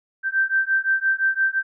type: beating tone pair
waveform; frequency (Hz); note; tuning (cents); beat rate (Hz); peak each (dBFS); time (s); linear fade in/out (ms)
sine; 1560 / 1565.8; G6 / G6; -9 / -2; 5.8; -21; 0.23-1.63; 50
effects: none